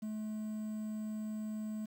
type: tone with quantisation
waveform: triangle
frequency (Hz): 215.3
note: A3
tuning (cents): -37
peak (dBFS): -35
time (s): 0.02-1.86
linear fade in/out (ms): 10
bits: 10
effects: none